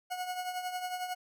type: tone with tremolo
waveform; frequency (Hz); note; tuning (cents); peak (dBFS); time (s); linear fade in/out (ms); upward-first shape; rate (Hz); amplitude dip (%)
40% pulse; 729; F#5; -26; -31; 0.1-1.15; 20; triangle; 11; 65
effects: none